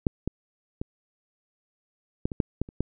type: clicks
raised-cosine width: 3 ms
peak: -8 / -14 / -17 / -12 / -20 / -9 / -13 / -29 / -12 dBFS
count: 9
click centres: 0.068 / 0.276 / 0.815 / 2.255 / 2.318 / 2.402 / 2.616 / 2.689 / 2.806 s
effects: none